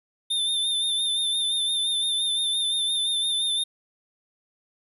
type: tone with vibrato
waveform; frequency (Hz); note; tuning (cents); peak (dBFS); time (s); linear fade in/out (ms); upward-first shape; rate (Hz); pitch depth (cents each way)
square; 3590; A7; +34; -23; 0.3-3.64; 10; sine; 5.8; 39
effects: resampled to 32000 Hz